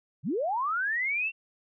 sine linear sweep, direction up, 108.4 to 2748 Hz, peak -26 dBFS, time 0.23-1.32 s, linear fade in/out 50 ms, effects none

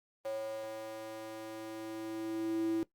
square tone with high-pass filter sweep, 110 Hz, A2, in tune, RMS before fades -38 dBFS, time 0.25-2.83 s, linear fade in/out 0 ms, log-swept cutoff 540 to 320 Hz, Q 9.1, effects noise-tail reverb RT60 0.1 s tail -18 dB re dry + Opus 32 kbps

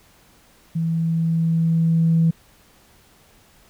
sine tone with level ramp, 164.3 Hz, E3, 5 cents flat, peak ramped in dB -19 to -12 dBFS, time 0.75-2.31 s, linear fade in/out 10 ms, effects tanh soft clip ceiling -9 dBFS + pink hiss -54 dBFS RMS until 3.69 s

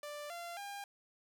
sawtooth tone with pitch steps, 589 / 688.4 / 804.6 Hz, D5 / F5 / G5, +5 / -25 / +45 cents, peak -39 dBFS, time 0.03-0.84 s, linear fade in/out 2 ms, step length 270 ms, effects none

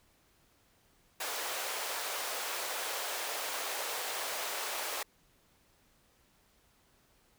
pink high-pass noise, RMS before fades -37 dBFS, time 1.2-5.03 s, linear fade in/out 5 ms, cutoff 490 Hz, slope 24 dB/octave, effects pink hiss -68 dBFS RMS until 7.38 s

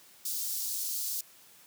white high-pass noise, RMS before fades -34 dBFS, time 0.25-1.21 s, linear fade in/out 5 ms, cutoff 4400 Hz, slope 24 dB/octave, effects white hiss -57 dBFS RMS until 1.66 s + high-pass 100 Hz 12 dB/octave

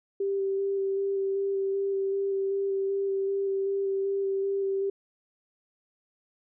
sine tone with vibrato, 391.9 Hz, G4, in tune, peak -25 dBFS, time 0.2-4.9 s, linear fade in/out 5 ms, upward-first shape square, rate 2.6 Hz, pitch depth 11 cents each way, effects none

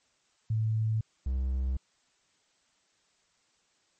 sine / triangle tone pair in turn, 110.1 / 64.98 Hz, A2 / C2, +2 / -11 cents, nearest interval major sixth, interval 913 cents, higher first, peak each -25 dBFS, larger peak neither, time 0.5-1.01 / 1.26-1.77 s, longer neither, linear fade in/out 5 ms, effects white hiss -70 dBFS RMS until 3.99 s + MP3 32 kbps

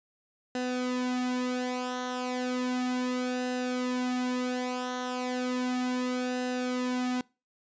sawtooth tone with flanger, 250.9 Hz, B3, 28 cents sharp, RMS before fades -31 dBFS, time 0.55-7.21 s, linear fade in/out 2 ms, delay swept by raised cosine 0.88 to 3.58 ms, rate 0.34 Hz, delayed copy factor -0.7, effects noise-tail reverb RT60 0.3 s tail -24 dB re dry + resampled to 16000 Hz

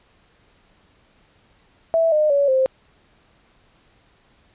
sine tone with pitch steps, 657 / 609.5 / 565.4 / 524.5 Hz, E5 / D#5 / C#5 / C5, -6 / -36 / +34 / +4 cents, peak -14 dBFS, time 1.94-2.66 s, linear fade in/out 0 ms, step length 180 ms, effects pink hiss -58 dBFS RMS until 4.54 s + resampled to 8000 Hz

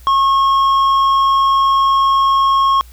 sine tone with tanh clipping, 1088 Hz, C#6, 33 cents flat, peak -11 dBFS, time 0.07-2.81 s, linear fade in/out 0 ms, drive 7 dB, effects added 60 Hz sine -37 dBFS peak until 2.92 s + white hiss -48 dBFS RMS until 2.92 s

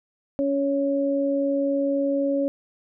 sine tone pair together, 279.9 / 556.1 Hz, C#4 / C#5, +17 / +5 cents, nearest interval octave, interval 1188 cents, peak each -23 dBFS, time 0.39-2.48 s, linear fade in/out 0 ms, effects none

